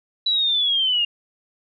sine linear sweep, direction down, 3958 to 2800 Hz, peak -17 dBFS, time 0.26-1.05 s, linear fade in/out 5 ms, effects none

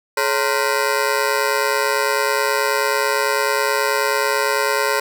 15% pulse ring-modulated tone, 490 Hz, B4, 14 cents flat, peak -7 dBFS, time 0.17-5 s, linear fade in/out 5 ms, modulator 64.6 Hz, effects none

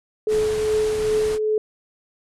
sine tone with tremolo, 430 Hz, A4, 40 cents flat, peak -16 dBFS, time 0.27-1.58 s, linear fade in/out 2 ms, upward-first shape triangle, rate 2.5 Hz, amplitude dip 45%
pink low-pass noise, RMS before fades -33 dBFS, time 0.28-1.39 s, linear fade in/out 50 ms, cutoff 11000 Hz, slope 48 dB/octave
effects none

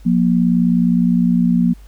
sine tone pair together, 177.9 / 237.5 Hz, F3 / A#3, +32 / +33 cents, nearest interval perfect fourth, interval 501 cents, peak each -14 dBFS, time 0.05-1.74 s, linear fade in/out 20 ms, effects added 50 Hz sine -37 dBFS peak until 1.87 s + pink hiss -53 dBFS RMS until 1.87 s

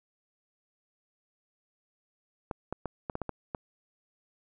clicks, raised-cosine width 1 ms, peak -19 dBFS, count 8, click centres 2.512 / 2.726 / 2.857 / 3.098 / 3.154 / 3.217 / 3.293 / 3.548 s, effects none

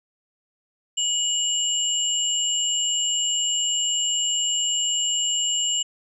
sine tone pair together, 2919 / 7355 Hz, F#7 / A#8, -24 / -24 cents, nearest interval octave + major third, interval 1600 cents, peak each -23 / -24 dBFS, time 0.97-5.83 s, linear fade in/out 10 ms, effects none

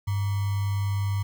sine tone with sample-and-hold, 99.7 Hz, G2, 30 cents sharp, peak -23 dBFS, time 0.07-1.23 s, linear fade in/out 10 ms, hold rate 1050 Hz, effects none

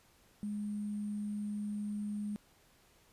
sine tone with sample-and-hold, 207.7 Hz, G#3, in tune, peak -35 dBFS, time 0.43-2.36 s, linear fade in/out 0 ms, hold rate 8820 Hz, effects pink hiss -66 dBFS RMS until 3.12 s + resampled to 32000 Hz

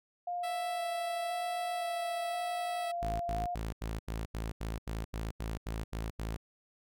sine tone with vibrato, 699 Hz, F5, 1 cent sharp, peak -33 dBFS, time 0.27-3.55 s, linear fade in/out 5 ms, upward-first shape square, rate 0.97 Hz, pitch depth 18 cents each way
10% pulse tone with pitch glide, 659.3 to 654.7 Hz, E5 to E5, 0 to -12 cents, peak -32 dBFS, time 0.43-2.92 s, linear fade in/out 10 ms, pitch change -12 cents, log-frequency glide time 1.45-2.71 s
sawtooth tone bursts, 55 Hz, A1, in tune, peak -31 dBFS, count 13, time 3.02-6.368 s, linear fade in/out 10 ms, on 180 ms, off 84 ms
effects none

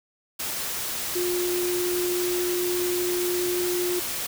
sine tone in noise, 356 Hz, F4, 33 cents sharp, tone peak -24 dBFS, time 1.15-4 s, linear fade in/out 10 ms, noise white, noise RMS -30 dBFS, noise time 0.39-4.27 s, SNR +3 dB, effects none

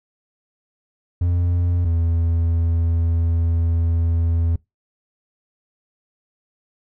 triangle tone pair in turn, 87.31 / 83.47 Hz, F2 / E2, 0 / +22 cents, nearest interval minor second, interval 78 cents, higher first, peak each -14 dBFS, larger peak neither, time 1.21-1.85 / 1.85-4.56 s, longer second, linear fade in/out 5 ms, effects noise-tail reverb RT60 0.2 s tail -24 dB re dry

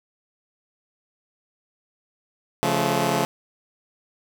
10% pulse chord, Db augmented, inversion none, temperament just, 138.59 / 173.24 / 216.5 Hz, Db3 / F3 / A3, 0 / -14 / -28 cents, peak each -17 dBFS, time 2.63-3.25 s, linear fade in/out 0 ms, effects none

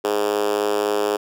5% pulse tone with high-pass filter, 103.83 Hz, G#2, in tune, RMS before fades -21 dBFS, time 0.04-1.17 s, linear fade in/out 10 ms, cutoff 400 Hz, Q 3.9, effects none

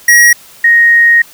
square / sine tone pair in turn, 1900 / 1869.5 Hz, A#6 / A#6, +33 / +4 cents, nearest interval unison, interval 29 cents, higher first, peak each -3 dBFS, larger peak neither, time 0.08-0.33 / 0.64-1.22 s, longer second, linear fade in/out 5 ms, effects white hiss -38 dBFS RMS until 1.33 s

